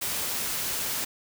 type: noise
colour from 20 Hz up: white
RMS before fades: -30 dBFS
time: 0.01-1.05 s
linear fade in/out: 10 ms
effects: none